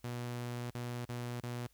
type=tone with dropouts; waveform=sawtooth; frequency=121.2 Hz; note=B2; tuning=32 cents flat; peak=-34 dBFS; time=0.04-1.67 s; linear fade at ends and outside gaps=5 ms; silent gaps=0.705-0.748 / 1.052-1.09 / 1.405-1.433 s; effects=added 50 Hz sine -69 dBFS peak until 1.73 s + white hiss -71 dBFS RMS until 1.73 s